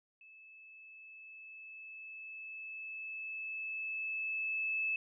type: tone with level ramp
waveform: sine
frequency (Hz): 2612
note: E7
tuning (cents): -17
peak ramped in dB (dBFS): -55 to -31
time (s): 0.21-4.96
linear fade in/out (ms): 2
effects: none